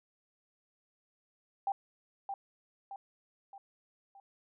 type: tone with echo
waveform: sine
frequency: 790 Hz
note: G5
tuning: 13 cents sharp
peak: -29 dBFS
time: 1.67-1.72 s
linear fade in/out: 2 ms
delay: 620 ms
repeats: 4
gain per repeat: -6 dB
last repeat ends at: 4.2 s
effects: none